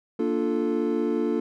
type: chord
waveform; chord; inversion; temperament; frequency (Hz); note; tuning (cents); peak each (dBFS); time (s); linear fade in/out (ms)
triangle; Bb major seventh; none; equal; 233.1 / 293.7 / 349.2 / 440; Bb3 / D4 / F4 / A4; 0 / 0 / 0 / 0; -26; 0.19-1.4; 5
effects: none